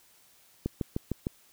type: click train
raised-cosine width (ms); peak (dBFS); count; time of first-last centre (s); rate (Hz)
3; -16; 5; 0.66-1.269; 6.57
effects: white hiss -61 dBFS RMS until 1.52 s